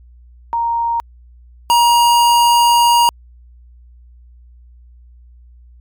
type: tone pair in turn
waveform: sine / square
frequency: 932.3 / 947.5 Hz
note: A#5 / A#5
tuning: 0 / +28 cents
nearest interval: unison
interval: 28 cents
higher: second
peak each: -14 / -9 dBFS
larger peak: second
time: 0.53-1 / 1.7-3.09 s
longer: second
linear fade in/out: 0 ms
effects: added 60 Hz sine -40 dBFS peak until 5.8 s + MP3 96 kbps